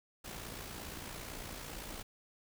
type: noise with amplitude modulation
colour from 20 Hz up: pink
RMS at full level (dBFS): -43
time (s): 0.24-2.03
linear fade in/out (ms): 10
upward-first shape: sine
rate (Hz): 57.7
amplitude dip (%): 50
effects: none